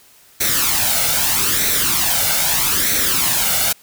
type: noise with flanger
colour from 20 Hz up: white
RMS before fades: -17 dBFS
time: 0.4-3.73 s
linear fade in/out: 10 ms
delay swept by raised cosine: 0.5 to 1.42 ms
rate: 0.79 Hz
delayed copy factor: +0.6
effects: white hiss -49 dBFS RMS until 3.82 s